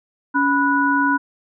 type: tone cluster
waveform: sine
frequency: 281 / 988 / 1468 Hz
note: C#4 / B5 / F#6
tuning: +24 / 0 / -14 cents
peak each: -19 dBFS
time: 0.34-1.18 s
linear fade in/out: 20 ms
effects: none